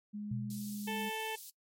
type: tone with pitch glide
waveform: sine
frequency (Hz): 208 to 206.2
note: G#3 to G#3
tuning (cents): +3 to -12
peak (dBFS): -38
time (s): 0.13-1.1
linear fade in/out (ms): 20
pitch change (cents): -15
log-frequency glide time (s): 0.38-0.83
type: tone with exponential decay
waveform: sine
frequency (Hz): 123.47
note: B2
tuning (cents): 0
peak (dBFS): -33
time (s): 0.31-1.05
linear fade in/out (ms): 5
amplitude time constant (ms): 160
type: high-pass noise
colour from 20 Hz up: white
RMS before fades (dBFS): -49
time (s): 0.5-1.5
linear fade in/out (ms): 2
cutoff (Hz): 3900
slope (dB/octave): 24
type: harmonic tone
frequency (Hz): 440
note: A4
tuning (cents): 0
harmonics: 1 / 2 / 4 / 5 / 6 / 7 / 8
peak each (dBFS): -41 / -40 / -45 / -48 / -44 / -45 / -51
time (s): 0.87-1.36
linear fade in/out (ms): 10
effects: noise-tail reverb RT60 0.1 s tail -20 dB re dry + MP3 64 kbps

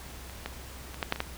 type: clicks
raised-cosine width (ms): 0.3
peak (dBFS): -30 / -17 / -25 / -12 / -9 / -21 / -12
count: 7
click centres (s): 0.297 / 0.46 / 0.944 / 1.028 / 1.124 / 1.16 / 1.204
effects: added 64 Hz sine -45 dBFS peak until 1.37 s + pink hiss -46 dBFS RMS until 1.37 s

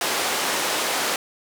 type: band-pass noise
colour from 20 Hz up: pink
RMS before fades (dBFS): -24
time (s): 0.01-1.16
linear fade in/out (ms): 2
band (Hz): 450 to 11000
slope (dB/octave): 12
effects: none

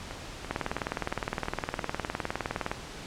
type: two click trains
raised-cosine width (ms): 0.5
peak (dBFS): -23 / -14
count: 6 / 44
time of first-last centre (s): 0.11-1.794 / 0.51-2.715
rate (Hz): 2.97 / 19.5
effects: pink hiss -42 dBFS RMS until 3.06 s + low-pass 7000 Hz 12 dB/octave

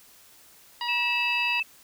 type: harmonic tone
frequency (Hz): 959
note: A#5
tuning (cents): +49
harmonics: 1 / 2 / 3 / 4 / 5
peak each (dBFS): -31 / -37 / -34 / -39 / -37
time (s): 0.81-1.6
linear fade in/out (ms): 2
type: tone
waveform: sine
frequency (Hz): 2631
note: E7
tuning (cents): -4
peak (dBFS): -24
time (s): 0.88-1.63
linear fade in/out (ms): 10
effects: white hiss -54 dBFS RMS until 1.83 s

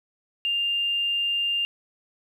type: tone with tanh clipping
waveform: triangle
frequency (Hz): 2800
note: F7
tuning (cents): +4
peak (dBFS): -22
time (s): 0.45-1.65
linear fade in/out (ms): 0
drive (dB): 3
effects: none

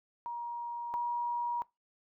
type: tone pair in turn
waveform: sine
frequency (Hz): 948 / 955.1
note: A#5 / A#5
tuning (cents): +29 / +42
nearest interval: unison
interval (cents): 13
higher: second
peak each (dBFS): -35 / -30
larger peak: second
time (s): 0.26-0.94 / 0.94-1.62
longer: neither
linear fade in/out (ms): 0
effects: noise-tail reverb RT60 0.2 s tail -21 dB re dry

